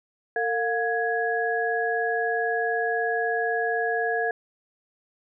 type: tone cluster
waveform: sine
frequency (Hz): 453.9 / 710 / 1667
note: A#4 / F5 / G#6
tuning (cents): -46 / +28 / +6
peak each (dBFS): -27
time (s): 0.36-4.31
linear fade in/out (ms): 2
effects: none